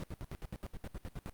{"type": "noise bursts", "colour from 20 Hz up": "brown", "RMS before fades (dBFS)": -41, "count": 13, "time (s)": [0, 1.295], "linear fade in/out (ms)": 0, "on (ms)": 35, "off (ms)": 70, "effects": ["pink hiss -67 dBFS RMS until 1.33 s", "Opus 48 kbps"]}